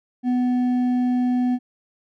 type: tone with hard clipping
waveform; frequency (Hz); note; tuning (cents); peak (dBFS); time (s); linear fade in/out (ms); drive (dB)
triangle; 248.6; B3; +12; -19; 0.23-1.59; 50; 8
effects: none